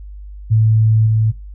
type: tone with level steps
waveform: sine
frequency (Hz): 110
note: A2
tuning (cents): 0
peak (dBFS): -9 / -11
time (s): 0.5-1.32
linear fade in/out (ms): 20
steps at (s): 1.06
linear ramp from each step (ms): 10
effects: noise-tail reverb RT60 0.2 s tail -21 dB re dry + added 50 Hz sine -30 dBFS peak until 1.54 s